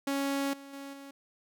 sawtooth tone with level steps, 277.2 Hz, C#4, in tune, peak -25 / -42 / -37 / -41 dBFS, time 0.07-1.11 s, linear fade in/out 5 ms, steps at 0.53 / 0.73 / 0.93 s, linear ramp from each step 5 ms, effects none

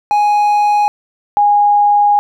triangle / sine tone pair in turn, 830.6 / 823 Hz, G#5 / G#5, 0 / -16 cents, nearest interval unison, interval 16 cents, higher first, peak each -7 dBFS, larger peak neither, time 0.11-0.88 / 1.37-2.19 s, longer second, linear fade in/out 0 ms, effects none

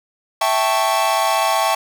45% pulse chord, A dominant seventh, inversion second, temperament equal, 659.3 / 784 / 880 / 1108.7 Hz, E5 / G5 / A5 / C#6, 0 / 0 / 0 / 0 cents, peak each -21 dBFS, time 0.41-1.75 s, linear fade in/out 5 ms, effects none

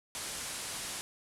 white low-pass noise, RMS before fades -40 dBFS, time 0.15-1.01 s, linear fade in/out 0 ms, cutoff 11000 Hz, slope 48 dB/octave, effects none

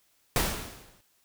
pink noise with exponential decay, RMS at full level -23 dBFS, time 0.36-1.01 s, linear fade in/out 1 ms, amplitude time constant 140 ms, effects white hiss -68 dBFS RMS until 1.24 s

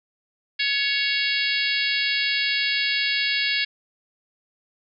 harmonic tone with a mistuned harmonic, 554.4 Hz, C#5, in tune, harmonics 3 / 4 / 5 / 6 / 7 / 8 / 9, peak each -28 / -26 / -28 / -29 / -30 / -28 / -33 dBFS, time 0.59-3.65 s, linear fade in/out 10 ms, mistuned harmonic 3, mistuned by +31 cents, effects none

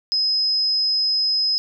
sine tone, 5080 Hz, D#8, 35 cents sharp, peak -17 dBFS, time 0.12-1.58 s, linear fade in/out 0 ms, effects none

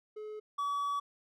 triangle tone pair in turn, 426.9 / 1139.7 Hz, G#4 / C#6, +48 / +48 cents, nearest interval octave + perfect fourth, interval 1700 cents, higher second, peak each -38 / -29 dBFS, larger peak second, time 0.16-0.4 / 0.58-1 s, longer second, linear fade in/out 10 ms, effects none

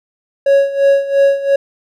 triangle tone with tremolo, 554.4 Hz, C#5, in tune, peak -4 dBFS, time 0.46-1.56 s, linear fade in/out 5 ms, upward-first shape sine, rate 2.9 Hz, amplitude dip 80%, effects none

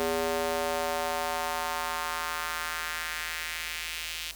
square tone with high-pass filter sweep, 81.8 Hz, E2, 13 cents flat, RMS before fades -32 dBFS, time 0-4.31 s, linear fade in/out 0 ms, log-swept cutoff 410 to 2900 Hz, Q 1.8, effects added 50 Hz sine -50 dBFS peak until 4.35 s + white hiss -47 dBFS RMS until 4.35 s

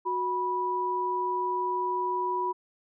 sine tone pair together, 367.1 / 980 Hz, F#4 / B5, -14 / -14 cents, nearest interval octave + perfect fourth, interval 1700 cents, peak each -32 / -27 dBFS, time 0.05-2.53 s, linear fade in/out 20 ms, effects none

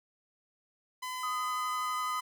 sawtooth tone, 1013 Hz, B5, 44 cents sharp, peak -32 dBFS, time 1.02-2.21 s, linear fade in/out 10 ms
sine tone with vibrato, 1244.5 Hz, D#6, in tune, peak -32 dBFS, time 1.23-2.2 s, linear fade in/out 5 ms, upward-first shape square, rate 12 Hz, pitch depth 10 cents each way
effects none

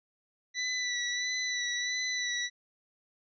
20% pulse tone with vibrato, 1975.5 Hz, B6, in tune, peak -25 dBFS, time 0.54-2.5 s, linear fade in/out 50 ms, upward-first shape sine, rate 1.5 Hz, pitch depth 27 cents each way, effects resampled to 16000 Hz

